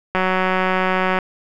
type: click train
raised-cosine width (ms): 0.5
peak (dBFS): -4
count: 194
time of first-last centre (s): 0.15-1.188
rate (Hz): 186
effects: none